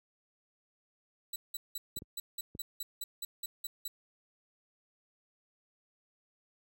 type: tone bursts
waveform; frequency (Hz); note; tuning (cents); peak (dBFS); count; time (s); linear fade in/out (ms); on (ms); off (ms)
15% pulse; 3951; B7; 0; -29; 13; 1.33-3.88; 5; 30; 180
type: clicks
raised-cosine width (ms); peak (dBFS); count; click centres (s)
3; -33; 3; 1.97 / 2.021 / 2.551
effects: high-pass 60 Hz 12 dB/octave